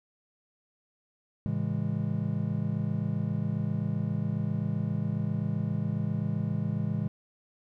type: chord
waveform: triangle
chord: A major seventh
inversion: none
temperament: just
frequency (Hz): 110 / 137.5 / 165 / 206.2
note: A2 / C#3 / E3 / G#3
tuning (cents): 0 / -14 / +2 / -12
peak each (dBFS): -31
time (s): 1.46-7.08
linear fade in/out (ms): 0
effects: none